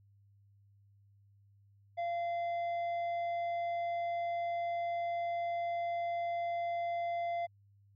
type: tone with tanh clipping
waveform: triangle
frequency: 688 Hz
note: F5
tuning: 26 cents flat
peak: -34 dBFS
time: 1.97-7.47 s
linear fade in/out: 20 ms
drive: 11 dB
effects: added 100 Hz sine -62 dBFS peak until 7.95 s